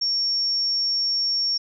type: tone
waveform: sine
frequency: 5500 Hz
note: F8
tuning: 27 cents flat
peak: -20 dBFS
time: 0.01-1.58 s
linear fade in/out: 10 ms
effects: none